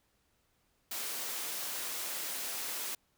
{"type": "high-pass noise", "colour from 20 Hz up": "white", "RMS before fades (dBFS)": -38, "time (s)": [0.91, 2.95], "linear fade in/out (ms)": 5, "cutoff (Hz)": 280, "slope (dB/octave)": 12, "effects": ["pink hiss -74 dBFS RMS until 3.17 s"]}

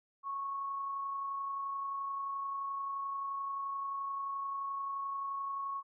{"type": "tone with amplitude modulation", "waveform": "sine", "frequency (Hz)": 1103, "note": "C#6", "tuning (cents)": -9, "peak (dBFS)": -34, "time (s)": [0.23, 5.83], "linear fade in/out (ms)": 50, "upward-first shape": "sine", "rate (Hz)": 31.5, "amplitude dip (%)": 25, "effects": []}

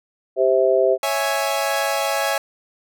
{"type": "harmonic tone", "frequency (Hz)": 130.81, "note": "C3", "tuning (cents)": 0, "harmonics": [3, 4, 5], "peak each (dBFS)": [-18, -18, -18], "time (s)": [0.36, 0.98], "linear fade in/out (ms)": 50}
{"type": "chord", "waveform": "sawtooth", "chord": "C# minor", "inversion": "none", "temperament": "equal", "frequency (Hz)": [554.4, 659.3, 830.6], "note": ["C#5", "E5", "G#5"], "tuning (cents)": [0, 0, 0], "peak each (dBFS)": -20, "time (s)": [1.03, 2.38], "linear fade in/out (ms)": 2}
{"effects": []}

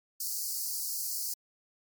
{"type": "high-pass noise", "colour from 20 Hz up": "white", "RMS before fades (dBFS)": -34, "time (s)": [0.2, 1.34], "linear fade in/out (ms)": 5, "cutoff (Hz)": 4400, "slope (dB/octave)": 96, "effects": ["MP3 96 kbps"]}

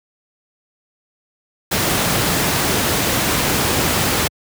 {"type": "noise", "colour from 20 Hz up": "pink", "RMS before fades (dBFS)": -17, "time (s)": [1.71, 4.28], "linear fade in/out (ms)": 10, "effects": ["high-pass 80 Hz 12 dB/octave"]}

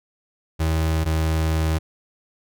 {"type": "tone pair in turn", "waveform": "35% pulse", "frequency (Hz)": [79.9, 79.6], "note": ["D#2", "D#2"], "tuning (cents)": [47, 40], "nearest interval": "unison", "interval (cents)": 7, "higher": "first", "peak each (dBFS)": -17, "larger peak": "neither", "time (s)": [[0.59, 1.05], [1.05, 1.79]], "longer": "second", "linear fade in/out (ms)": 20, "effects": []}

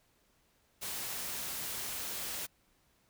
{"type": "noise", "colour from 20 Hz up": "white", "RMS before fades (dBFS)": -39, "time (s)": [0.81, 2.47], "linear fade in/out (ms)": 20, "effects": ["pink hiss -71 dBFS RMS until 3.09 s"]}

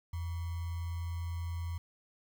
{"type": "tone with sample-and-hold", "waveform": "sine", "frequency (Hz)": 84.8, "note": "E2", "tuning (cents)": 50, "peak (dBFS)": -34, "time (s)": [0.13, 1.78], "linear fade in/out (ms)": 5, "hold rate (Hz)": 1050, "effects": []}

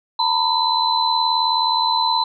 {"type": "tone cluster", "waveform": "sine", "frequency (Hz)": [910, 989, 4029], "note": ["A#5", "B5", "B7"], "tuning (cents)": [-42, 2, 34], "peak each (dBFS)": -20, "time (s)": [0.19, 2.24], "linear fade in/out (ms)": 5, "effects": []}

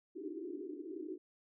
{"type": "band-pass noise", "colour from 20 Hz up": "pink", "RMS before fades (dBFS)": -44, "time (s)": [0.15, 1.18], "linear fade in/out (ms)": 20, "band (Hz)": [290, 400], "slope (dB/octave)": 96, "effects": []}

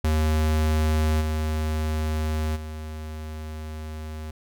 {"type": "tone with level steps", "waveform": "square", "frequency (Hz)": 77.78, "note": "D#2", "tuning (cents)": 0, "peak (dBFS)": [-20, -24, -33], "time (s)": [0.04, 4.31], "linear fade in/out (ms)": 5, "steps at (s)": [1.2, 2.55], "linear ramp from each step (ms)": 20, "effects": []}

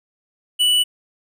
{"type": "tone with hard clipping", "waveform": "triangle", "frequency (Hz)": 2960, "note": "F#7", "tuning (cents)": 0, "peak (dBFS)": -15, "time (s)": [0.59, 0.84], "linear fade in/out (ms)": 20, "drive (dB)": 12, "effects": []}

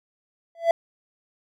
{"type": "tone with exponential growth", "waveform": "triangle", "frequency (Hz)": 670, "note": "E5", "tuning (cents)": 28, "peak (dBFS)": -9, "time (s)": [0.55, 0.71], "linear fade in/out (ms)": 2, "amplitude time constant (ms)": 33, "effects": []}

